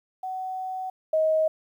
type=tone pair in turn; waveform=sine; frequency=750 / 630.7 Hz; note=F#5 / D#5; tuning=+23 / +23 cents; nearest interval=minor third; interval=300 cents; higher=first; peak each=-29 / -19 dBFS; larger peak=second; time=0.23-0.9 / 1.13-1.48 s; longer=first; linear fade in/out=5 ms; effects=10-bit